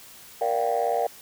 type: chord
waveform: sine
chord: G minor seventh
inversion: first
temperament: just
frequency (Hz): 470.4 / 588 / 705.6 / 784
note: Bb4 / D5 / F5 / G5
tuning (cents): +16 / +2 / +18 / 0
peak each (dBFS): -26 / -27 / -25 / -27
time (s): 0.41-1.07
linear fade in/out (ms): 5
effects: tanh soft clip ceiling -15 dBFS + white hiss -47 dBFS RMS until 1.21 s